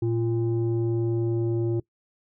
sine tone pair together, 115.2 / 345.4 Hz, A#2 / F4, -20 / -19 cents, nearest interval octave + perfect fifth, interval 1901 cents, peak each -23 dBFS, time 0.02-1.8 s, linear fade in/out 5 ms, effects noise-tail reverb RT60 0.1 s tail -23 dB re dry + tanh soft clip ceiling -19 dBFS

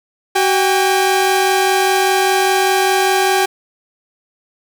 sawtooth tone pair together, 378.3 / 801.6 Hz, F#4 / G5, +38 / +38 cents, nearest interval octave + minor second, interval 1300 cents, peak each -11 dBFS, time 0.35-3.46 s, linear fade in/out 10 ms, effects none

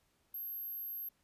sine tone, 12544 Hz, G9, in tune, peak -39 dBFS, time 0.34-1.09 s, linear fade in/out 5 ms, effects pink hiss -75 dBFS RMS until 1.23 s + resampled to 32000 Hz

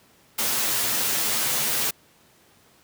white noise with comb filter, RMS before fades -24 dBFS, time 0.38-1.91 s, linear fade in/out 10 ms, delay 11 ms, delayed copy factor -0.6, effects pink hiss -57 dBFS RMS until 2.83 s + high-pass 100 Hz 12 dB/octave

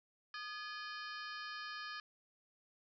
harmonic tone with a mistuned harmonic, 614 Hz, D#5, 23 cents flat, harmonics 2 / 3 / 4 / 5 / 6 / 7 / 8 / 9, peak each -48 / -47 / -55 / -54 / -61 / -55 / -53 / -61 dBFS, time 0.34-2 s, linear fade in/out 2 ms, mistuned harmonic 3, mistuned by -140 cents, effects none

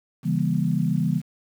sine chord, C# diminished seventh, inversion none, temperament just, 138.59 / 166.31 / 199.57 / 239.5 Hz, C#3 / E3 / G3 / Bb3, 0 / +16 / +31 / +47 cents, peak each -26 / -23 / -26 / -28 dBFS, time 0.23-1.22 s, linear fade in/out 50 ms, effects 8-bit

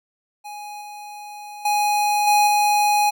square tone with level steps, 831 Hz, G#5, 1 cent sharp, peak -33 / -35 / -18 / -14 / -16 dBFS, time 0.44-3.11 s, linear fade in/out 20 ms, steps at 0.81 / 1.65 / 2.27 / 2.47 s, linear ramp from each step 5 ms, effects none

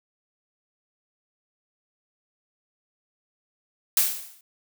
blue noise with exponential decay, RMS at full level -17 dBFS, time 3.97-4.41 s, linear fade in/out 2 ms, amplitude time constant 95 ms, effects none

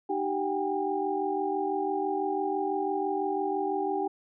sine tone cluster, 308.2 / 387.8 / 762 / 808 Hz, D#4 / G4 / G5 / G#5, -16 / -19 / -49 / -48 cents, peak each -34 / -30 / -36 / -31 dBFS, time 0.09-4.08 s, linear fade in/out 10 ms, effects none

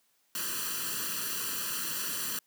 white noise with comb filter, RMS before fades -34 dBFS, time 0.35-2.39 s, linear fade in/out 2 ms, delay 0.68 ms, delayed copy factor +0.9, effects white hiss -71 dBFS RMS until 2.46 s + high-pass 150 Hz 12 dB/octave

